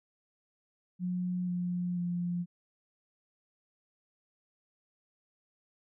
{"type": "tone with pitch steps", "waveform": "sine", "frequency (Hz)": [180.1, 177.62, 175.18], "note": ["F#3", "F3", "F3"], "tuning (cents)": [-46, 30, 6], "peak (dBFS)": -30, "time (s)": [0.99, 2.46], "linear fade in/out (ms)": 50, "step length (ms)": 490, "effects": []}